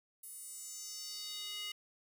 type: tone with high-pass filter sweep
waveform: square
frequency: 415.3 Hz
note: G#4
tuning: in tune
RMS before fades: -45 dBFS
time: 0.23-1.72 s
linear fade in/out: 5 ms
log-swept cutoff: 11000 to 2700 Hz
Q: 3.1
effects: none